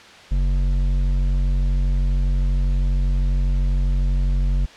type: tone with hard clipping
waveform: triangle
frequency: 46.25 Hz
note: F#1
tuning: in tune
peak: -18 dBFS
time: 0.31-4.66 s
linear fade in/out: 10 ms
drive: 12 dB
effects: white hiss -43 dBFS RMS until 4.76 s + low-pass 4000 Hz 12 dB/octave